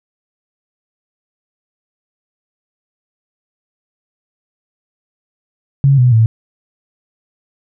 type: tone with pitch steps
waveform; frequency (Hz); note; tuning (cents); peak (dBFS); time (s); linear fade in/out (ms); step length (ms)
sine; 138.2 / 124.55 / 112.25; C#3 / B2 / A2; -5 / +15 / +35; -6; 5.84-6.26; 0; 140
effects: none